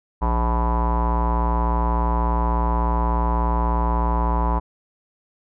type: tone with low-pass filter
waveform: square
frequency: 58.27 Hz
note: A#1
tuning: in tune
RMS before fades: -20 dBFS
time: 0.21-4.6 s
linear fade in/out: 20 ms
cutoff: 960 Hz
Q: 9.5
effects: none